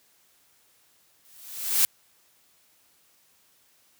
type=noise with exponential growth; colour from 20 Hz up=blue; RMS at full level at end=-18 dBFS; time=1.25-1.85 s; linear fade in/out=0 ms; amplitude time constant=130 ms; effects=white hiss -63 dBFS RMS until 3.99 s + high-pass 60 Hz 12 dB/octave